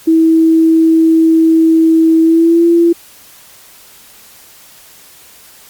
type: tone with pitch glide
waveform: sine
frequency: 324.1 to 339 Hz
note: E4 to E4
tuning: -29 to +49 cents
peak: -5 dBFS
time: 0.07-2.93 s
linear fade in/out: 10 ms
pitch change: +78 cents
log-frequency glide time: 2.22-2.65 s
effects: white hiss -40 dBFS RMS until 5.69 s + Opus 48 kbps